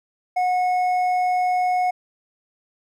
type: tone with hard clipping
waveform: triangle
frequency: 729 Hz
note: F#5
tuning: 26 cents flat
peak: -19 dBFS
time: 0.36-1.91 s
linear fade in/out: 10 ms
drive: 8 dB
effects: none